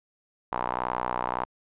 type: tone with band-pass filter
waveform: sawtooth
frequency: 61.74 Hz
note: B1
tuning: in tune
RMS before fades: -30 dBFS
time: 0.52-1.45 s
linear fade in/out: 0 ms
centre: 950 Hz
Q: 3.7
effects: resampled to 8000 Hz